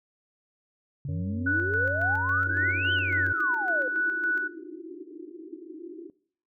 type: exponential two-way sweep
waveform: sine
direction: up then down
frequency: 134.3 to 3136 to 489.4 Hz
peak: -30 dBFS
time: 1.05-3.88 s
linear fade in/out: 2 ms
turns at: 2.93 s
type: harmonic tone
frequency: 93.1 Hz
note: F#2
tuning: 11 cents sharp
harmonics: 1 / 3 / 5 / 6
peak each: -31 / -41 / -48 / -49 dBFS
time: 1.08-3.33 s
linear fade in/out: 10 ms
type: tone with tremolo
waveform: sine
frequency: 1480 Hz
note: F#6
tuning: in tune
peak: -23 dBFS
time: 1.46-4.48 s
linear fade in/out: 10 ms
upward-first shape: square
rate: 3.6 Hz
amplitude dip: 40%
type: band-pass noise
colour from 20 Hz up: white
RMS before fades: -42 dBFS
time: 2.47-6.1 s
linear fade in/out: 2 ms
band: 300 to 370 Hz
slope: 96 dB/octave
effects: noise-tail reverb RT60 0.6 s tail -21 dB re dry